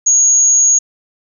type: tone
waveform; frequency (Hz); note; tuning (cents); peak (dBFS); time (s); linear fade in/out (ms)
sine; 6645; G#8; 0; -7; 0.06-0.79; 10
effects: none